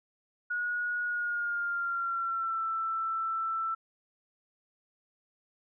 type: tone with pitch glide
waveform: sine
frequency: 1451 to 1330.6 Hz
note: F#6 to E6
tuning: -34 to +16 cents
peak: -29 dBFS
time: 0.5-3.75 s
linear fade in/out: 10 ms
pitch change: -150 cents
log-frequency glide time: 1.05-2.63 s
effects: none